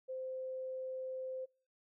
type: tone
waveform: sine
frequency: 519 Hz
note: C5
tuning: 14 cents flat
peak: -39 dBFS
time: 0.08-1.46 s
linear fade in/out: 20 ms
effects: noise-tail reverb RT60 0.4 s tail -24 dB re dry